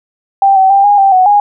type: tone with pitch steps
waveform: sine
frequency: 786 / 764 / 791 / 819 / 783 / 742 / 822 Hz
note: G5 / G5 / G5 / G#5 / G5 / F#5 / G#5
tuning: +4 / -45 / +15 / -24 / -2 / +5 / -18 cents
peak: -4 dBFS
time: 0.42-1.4 s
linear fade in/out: 2 ms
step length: 140 ms
effects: none